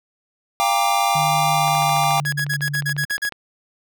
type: chord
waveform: square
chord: G minor seventh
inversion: third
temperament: equal with one note detuned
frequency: 698.5 / 796.8 / 932.3 / 1174.7 Hz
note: F5 / G5 / Bb5 / D6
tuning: 0 / +28 / 0 / 0 cents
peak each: -24 / -20 / -26 / -23 dBFS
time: 0.6-2.2 s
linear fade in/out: 0 ms
type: tone with pitch glide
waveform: sine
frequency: 151.2 to 144.46 Hz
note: D#3 to D3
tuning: -49 to -28 cents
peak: -24 dBFS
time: 1.15-3.05 s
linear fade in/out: 5 ms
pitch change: -79 cents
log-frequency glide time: 1.49-2.41 s
type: click train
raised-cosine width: 0.3 ms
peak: -18 dBFS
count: 24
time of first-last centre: 1.68-3.323 s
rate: 14 Hz
type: tone bursts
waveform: 45% pulse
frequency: 1666 Hz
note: G#6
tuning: 5 cents sharp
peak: -20 dBFS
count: 9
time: 2.25-3.294 s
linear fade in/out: 10 ms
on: 76 ms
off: 45 ms
effects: none